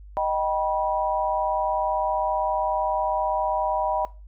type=chord; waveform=sine; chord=Eb augmented; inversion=none; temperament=just; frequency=622.3 / 777.8 / 972.3 Hz; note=Eb5 / G5 / B5; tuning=0 / -14 / -27 cents; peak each=-26 dBFS; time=0.17-4.05 s; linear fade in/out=0 ms; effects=noise-tail reverb RT60 0.3 s tail -19 dB re dry + added 50 Hz sine -41 dBFS peak until 4.27 s